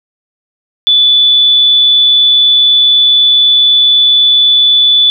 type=tone; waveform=sine; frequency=3472 Hz; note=A7; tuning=24 cents flat; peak=-4 dBFS; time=0.87-5.1 s; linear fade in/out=0 ms; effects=none